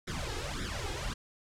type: noise with flanger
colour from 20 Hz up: pink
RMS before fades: -36 dBFS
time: 0.07-1.14 s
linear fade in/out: 10 ms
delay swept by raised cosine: 0.55 to 2.45 ms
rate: 1.8 Hz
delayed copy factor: +0.95
effects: low-pass 7000 Hz 12 dB/octave